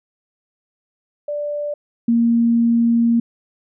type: tone pair in turn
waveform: sine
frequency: 587.3 / 233.1 Hz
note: D5 / A#3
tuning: 0 / 0 cents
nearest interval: octave + major third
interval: 1600 cents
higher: first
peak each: -21 / -12 dBFS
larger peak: second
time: 1.28-1.74 / 2.08-3.2 s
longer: second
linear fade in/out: 5 ms
effects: none